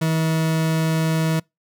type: tone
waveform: 40% pulse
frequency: 160.5 Hz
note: E3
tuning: 46 cents flat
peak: -17 dBFS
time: 0.01-1.4 s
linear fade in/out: 10 ms
effects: noise-tail reverb RT60 0.2 s tail -26 dB re dry